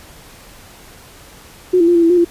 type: tone with pitch steps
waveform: sine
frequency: 364.2 / 336.7 / 348.6 / 338.9 / 332.3 / 355.5 / 342.9 Hz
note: F#4 / E4 / F4 / E4 / E4 / F4 / F4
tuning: -27 / +37 / -3 / +48 / +14 / +31 / -32 cents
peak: -8 dBFS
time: 1.73-2.248 s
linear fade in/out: 10 ms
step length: 74 ms
effects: pink hiss -41 dBFS RMS until 2.3 s + resampled to 32000 Hz